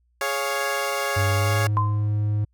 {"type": "chord", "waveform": "15% pulse", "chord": "Db major", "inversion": "second", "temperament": "equal", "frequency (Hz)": [415.3, 554.4, 698.5], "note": ["Ab4", "Db5", "F5"], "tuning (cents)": [0, 0, 0], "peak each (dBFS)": [-23, -19, -24], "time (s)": [0.21, 1.67], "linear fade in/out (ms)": 2}
{"type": "tone with pitch glide", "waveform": "triangle", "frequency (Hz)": [98, 105.03], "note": ["G2", "G#2"], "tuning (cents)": [0, 20], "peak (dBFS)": -18, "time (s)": [1.16, 2.45], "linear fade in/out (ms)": 10, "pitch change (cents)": 120, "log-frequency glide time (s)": [1.33, 1.61]}
{"type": "tone with exponential decay", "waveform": "sine", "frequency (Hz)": 1034, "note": "C6", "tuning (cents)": -21, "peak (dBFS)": -17, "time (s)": [1.77, 2.08], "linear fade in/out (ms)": 0, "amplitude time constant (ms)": 67}
{"effects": ["added 60 Hz sine -62 dBFS peak until 2.53 s"]}